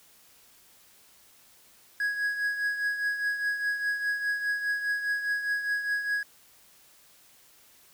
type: tone with tremolo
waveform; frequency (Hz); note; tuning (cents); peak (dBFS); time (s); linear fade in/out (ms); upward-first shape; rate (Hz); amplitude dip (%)
triangle; 1661.2; G#6; 0; -22; 2-6.23; 2; triangle; 4.9; 65
effects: white hiss -58 dBFS RMS until 7.93 s